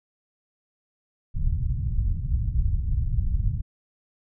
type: low-pass noise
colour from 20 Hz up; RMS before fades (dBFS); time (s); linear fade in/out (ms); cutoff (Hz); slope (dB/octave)
pink; -24; 1.34-3.62; 20; 120; 24
effects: none